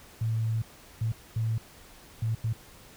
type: tone bursts at uneven times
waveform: sine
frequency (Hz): 112.1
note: A2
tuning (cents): +33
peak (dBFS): -25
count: 5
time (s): 0.21-0.62 / 1.01-1.12 / 1.36-1.58 / 2.22-2.35 / 2.44-2.53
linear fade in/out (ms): 5
effects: pink hiss -52 dBFS RMS until 2.96 s